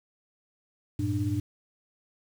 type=tone cluster; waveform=sine; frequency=96.6 / 114.2 / 297.9 Hz; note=G2 / A#2 / D4; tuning=-25 / -35 / +25 cents; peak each=-30 dBFS; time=0.99-1.4 s; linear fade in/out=5 ms; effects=8-bit